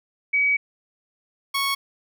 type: tone pair in turn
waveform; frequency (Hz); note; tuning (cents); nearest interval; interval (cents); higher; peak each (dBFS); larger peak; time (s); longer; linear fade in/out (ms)
sine / 15% pulse; 2270 / 1105.9; C#7 / C#6; +41 / -4; octave; 1245; first; -17 / -15; second; 0.33-0.57 / 1.54-1.75; first; 10
effects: none